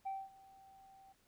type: tone with ADSR envelope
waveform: sine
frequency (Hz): 776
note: G5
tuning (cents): -18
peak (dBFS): -35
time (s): 0.05-1.13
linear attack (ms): 18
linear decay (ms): 220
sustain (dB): -23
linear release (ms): 12
effects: tanh soft clip ceiling -36 dBFS + pink hiss -73 dBFS RMS until 1.27 s